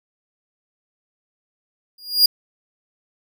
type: tone with exponential growth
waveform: 45% pulse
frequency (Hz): 4839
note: D#8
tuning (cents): -49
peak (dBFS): -6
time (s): 1.98-2.26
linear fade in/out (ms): 5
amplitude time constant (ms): 60
effects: none